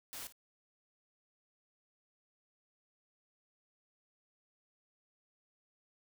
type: noise with echo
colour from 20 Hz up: white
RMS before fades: -45 dBFS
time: 0.13-0.27 s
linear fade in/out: 0 ms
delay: 53 ms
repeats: 1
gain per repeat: -15 dB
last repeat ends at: 0.323 s
effects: none